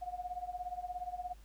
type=tone with tremolo; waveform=sine; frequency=721 Hz; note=F#5; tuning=45 cents flat; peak=-34 dBFS; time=0.01-1.34 s; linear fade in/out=20 ms; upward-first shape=triangle; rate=17 Hz; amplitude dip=95%; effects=added 50 Hz sine -53 dBFS peak until 1.44 s + pink hiss -66 dBFS RMS until 1.44 s